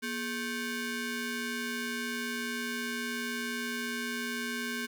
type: ring-modulated tone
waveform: sawtooth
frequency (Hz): 659.3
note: E5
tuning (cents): 0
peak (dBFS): -26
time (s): 0.02-4.87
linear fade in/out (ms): 20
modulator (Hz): 899
effects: 11-bit